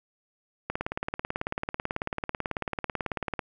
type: click train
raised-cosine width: 0.5 ms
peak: -14 dBFS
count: 50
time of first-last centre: 0.7-3.392 s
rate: 18.2 Hz
effects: none